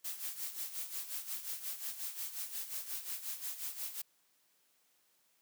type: noise with tremolo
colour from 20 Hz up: blue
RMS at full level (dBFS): -39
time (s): 0.04-4.02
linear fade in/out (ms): 10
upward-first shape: sine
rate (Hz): 5.6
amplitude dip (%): 70
effects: white hiss -73 dBFS RMS until 5.41 s + high-pass 150 Hz 12 dB/octave